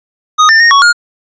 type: tone with pitch steps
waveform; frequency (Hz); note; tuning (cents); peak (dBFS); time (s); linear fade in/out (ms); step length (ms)
square; 1246 / 1793 / 1854 / 1116 / 1423; D#6 / A6 / A#6 / C#6 / F6; +2 / +32 / -10 / +11 / +32; -4; 0.38-0.93; 20; 110
effects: resampled to 16000 Hz